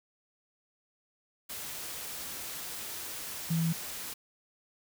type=tone in noise; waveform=sine; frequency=164.6 Hz; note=E3; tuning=2 cents flat; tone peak=-26 dBFS; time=3.5-3.73 s; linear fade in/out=10 ms; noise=white; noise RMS=-40 dBFS; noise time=1.49-4.14 s; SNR=+11 dB; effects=none